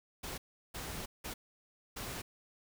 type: noise bursts at uneven times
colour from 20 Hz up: pink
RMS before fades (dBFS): -42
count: 4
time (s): 0.23-0.38 / 0.74-1.06 / 1.24-1.34 / 1.96-2.22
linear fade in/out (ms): 10
effects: none